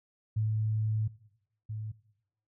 sine tone pair in turn, 108.7 / 108.24 Hz, A2 / A2, -21 / -28 cents, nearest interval unison, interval 7 cents, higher first, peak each -26 / -34 dBFS, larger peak first, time 0.36-1.08 / 1.69-1.92 s, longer first, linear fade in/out 10 ms, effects noise-tail reverb RT60 0.8 s tail -19 dB re dry

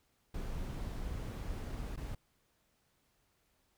brown noise with dropouts, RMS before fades -40 dBFS, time 0.34-2.15 s, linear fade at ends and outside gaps 5 ms, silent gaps 1.961-1.974 s, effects pink hiss -75 dBFS RMS until 3.77 s

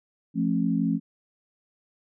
sine tone cluster, 172.6 / 218.4 / 270.8 Hz, F3 / A3 / C#4, -20 / -13 / -40 cents, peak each -26 dBFS, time 0.34-1 s, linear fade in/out 50 ms, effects none

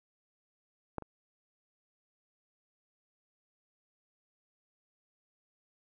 clicks, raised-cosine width 1 ms, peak -20 / -30 dBFS, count 2, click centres 0.983 / 1.023 s, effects none

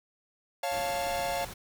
45% pulse chord, Db augmented, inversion none, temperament equal, 554.4 / 698.5 / 880 Hz, Db5 / F5 / A5, 0 / 0 / 0 cents, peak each -34 / -32 / -36 dBFS, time 0.63-1.45 s, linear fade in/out 5 ms
pink noise, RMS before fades -43 dBFS, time 0.71-1.54 s, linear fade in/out 10 ms
effects none

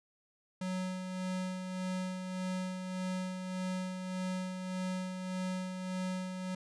square tone with tremolo, 185 Hz, F#3, in tune, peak -34 dBFS, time 0.61-6.55 s, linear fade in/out 5 ms, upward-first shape sine, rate 1.7 Hz, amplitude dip 45%, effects resampled to 22050 Hz

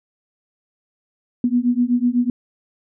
sine beating tone pair, 240 / 248 Hz, B3 / B3, -49 / +7 cents, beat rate 8 Hz, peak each -18 dBFS, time 1.44-2.3 s, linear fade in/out 2 ms, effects none

